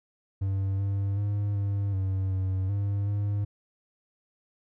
triangle tone with pitch steps, 97.1 / 99 / 102.2 / 100.1 / 95.5 / 94.5 / 100.5 / 102.1 Hz, G2 / G2 / G#2 / G2 / G2 / F#2 / G2 / G#2, -16 / +18 / -27 / +37 / -45 / +37 / +44 / -29 cents, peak -23 dBFS, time 0.41-3.45 s, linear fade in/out 10 ms, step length 380 ms, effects none

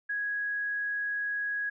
sine tone, 1661.2 Hz, G#6, in tune, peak -29 dBFS, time 0.09-1.7 s, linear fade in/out 10 ms, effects none

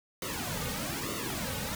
pink noise with flanger, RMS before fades -35 dBFS, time 0.22-1.75 s, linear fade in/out 2 ms, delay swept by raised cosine 1.2 to 3 ms, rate 1.1 Hz, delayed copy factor -0.95, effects none

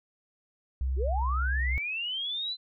sine tone with vibrato, 65 Hz, C2, 11 cents flat, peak -26 dBFS, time 0.81-1.78 s, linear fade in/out 0 ms, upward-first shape triangle, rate 1.7 Hz, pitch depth 12 cents each way
sine linear sweep, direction up, 329.6 to 4077 Hz, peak -30 dBFS, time 0.96-2.57 s, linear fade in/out 50 ms
effects none

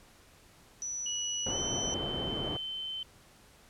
sine tone, 5920 Hz, F#8, in tune, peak -34 dBFS, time 0.82-1.94 s, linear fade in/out 0 ms
sine tone with pitch glide, 2917 to 3076 Hz, F#7 to G7, -25 to -33 cents, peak -35 dBFS, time 1.06-3.03 s, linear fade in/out 2 ms, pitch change +92 cents, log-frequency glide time 1.49-1.58 s
white low-pass noise, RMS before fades -37 dBFS, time 1.46-2.57 s, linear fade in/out 5 ms, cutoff 530 Hz, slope 12 dB/octave
effects pink hiss -59 dBFS RMS until 3.69 s + low-pass 12000 Hz 12 dB/octave

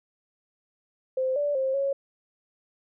sine tone with pitch steps, 520 / 581 / 530 / 552 Hz, C5 / D5 / C5 / C#5, -11 / -19 / +22 / -7 cents, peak -23 dBFS, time 1.17-1.93 s, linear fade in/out 5 ms, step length 190 ms, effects none

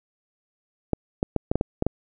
clicks, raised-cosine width 2 ms, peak -8 dBFS, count 8, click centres 0.933 / 1.229 / 1.363 / 1.515 / 1.556 / 1.611 / 1.824 / 1.866 s, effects none

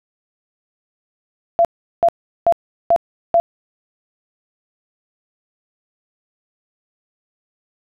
sine tone bursts, 680 Hz, F5, 46 cents flat, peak -9 dBFS, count 5, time 1.59-3.4 s, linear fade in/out 0 ms, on 58 ms, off 380 ms, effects none

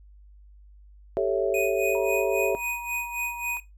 sine chord, A dominant seventh, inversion third, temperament equal, 392 / 440 / 554.4 / 659.3 Hz, G4 / A4 / C#5 / E5, 0 / 0 / 0 / 0 cents, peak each -27 dBFS, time 1.17-2.55 s, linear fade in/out 0 ms
square tone with tremolo, 2489 Hz, D#7, in tune, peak -27 dBFS, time 1.54-3.6 s, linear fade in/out 2 ms, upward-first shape sine, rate 3.7 Hz, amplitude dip 75%
sine tone, 952 Hz, A#5, 36 cents sharp, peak -33 dBFS, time 1.95-3.57 s, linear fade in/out 0 ms
effects noise-tail reverb RT60 0.2 s tail -17 dB re dry + added 50 Hz sine -48 dBFS peak until 3.77 s

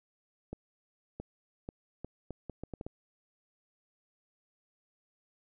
accelerating click train, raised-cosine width 2 ms, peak -26 dBFS, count 10, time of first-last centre 0.53-2.865 s, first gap 670 ms, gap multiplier 0.73, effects none

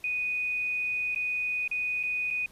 sine tone with dropouts, 2483 Hz, D#7, 4 cents flat, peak -27 dBFS, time 0.04-2.46 s, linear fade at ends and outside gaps 2 ms, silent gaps 1.148-1.159 / 1.678-1.713 / 2.03-2.035 / 2.304-2.309 s, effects pink hiss -57 dBFS RMS until 2.51 s + resampled to 32000 Hz

